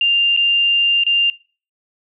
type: tone with dropouts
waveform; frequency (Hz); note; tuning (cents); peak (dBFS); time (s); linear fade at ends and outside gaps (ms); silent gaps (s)
sine; 2794; F7; 0; -12; 0.01-1.3; 2; 0.365-0.373 / 1.037-1.065
effects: noise-tail reverb RT60 0.4 s tail -22 dB re dry